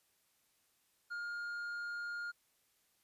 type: tone with tanh clipping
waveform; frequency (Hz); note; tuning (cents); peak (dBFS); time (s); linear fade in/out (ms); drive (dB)
sine; 1416; F6; +23; -40; 1.1-2.32; 20; 5
effects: white hiss -75 dBFS RMS until 3.03 s + resampled to 32000 Hz